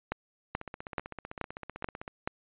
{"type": "two click trains", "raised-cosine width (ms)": 0.5, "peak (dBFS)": [-15, -24], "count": [6, 25], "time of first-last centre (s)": [[0.12, 2.275], [0.55, 2.079]], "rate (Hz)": [2.32, 15.7], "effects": ["resampled to 8000 Hz"]}